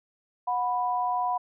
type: tone pair together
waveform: sine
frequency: 730 / 988 Hz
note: F#5 / B5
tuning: -24 / 0 cents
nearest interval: perfect fourth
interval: 524 cents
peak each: -27 dBFS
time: 0.47-1.38 s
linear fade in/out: 10 ms
effects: none